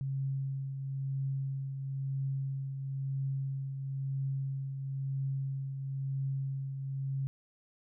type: tone with tremolo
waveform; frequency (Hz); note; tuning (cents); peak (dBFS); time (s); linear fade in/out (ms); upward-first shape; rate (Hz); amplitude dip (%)
sine; 135.8; C#3; -35; -30; 0.01-7.27; 0; triangle; 1; 50
effects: none